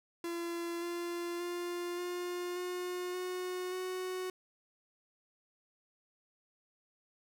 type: tone with pitch steps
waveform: 45% pulse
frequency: 341.1 / 345.7 / 350.3 / 355 / 359.7 / 364.5 / 369.4 Hz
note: F4 / F4 / F4 / F4 / F#4 / F#4 / F#4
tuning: -41 / -18 / +5 / +28 / -49 / -26 / -3 cents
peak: -36 dBFS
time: 0.24-4.3 s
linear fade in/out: 2 ms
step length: 580 ms
effects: none